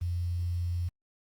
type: tone with quantisation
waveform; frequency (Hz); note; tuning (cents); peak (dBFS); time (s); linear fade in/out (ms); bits
sine; 87.31; F2; 0; -28; 0.01-0.89; 10; 9
effects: Opus 24 kbps